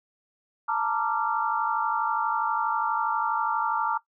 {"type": "chord", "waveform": "sine", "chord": "Bb major seventh", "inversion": "third", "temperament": "equal with one note detuned", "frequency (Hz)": [880, 932.3, 1174.7, 1377.7], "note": ["A5", "Bb5", "D6", "F6"], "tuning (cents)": [0, 0, 0, -24], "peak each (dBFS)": -29, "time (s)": [0.68, 3.98], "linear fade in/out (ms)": 10, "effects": ["noise-tail reverb RT60 0.1 s tail -17 dB re dry"]}